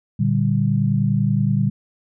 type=chord; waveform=sine; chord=G minor; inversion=first; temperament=equal; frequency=116.54 / 146.83 / 196 Hz; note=Bb2 / D3 / G3; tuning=0 / 0 / 0 cents; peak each=-20 dBFS; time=0.19-1.7 s; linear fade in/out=10 ms; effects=none